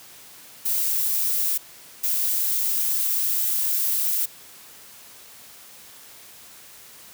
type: noise bursts at uneven times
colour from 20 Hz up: violet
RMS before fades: -23 dBFS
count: 2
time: 0.65-1.58 / 2.03-4.26 s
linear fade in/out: 10 ms
effects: white hiss -46 dBFS RMS until 7.13 s + high-pass 60 Hz 12 dB/octave